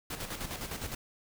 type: noise with tremolo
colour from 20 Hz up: pink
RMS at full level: -37 dBFS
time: 0.1-0.95 s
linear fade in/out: 5 ms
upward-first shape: square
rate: 9.8 Hz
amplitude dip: 55%
effects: none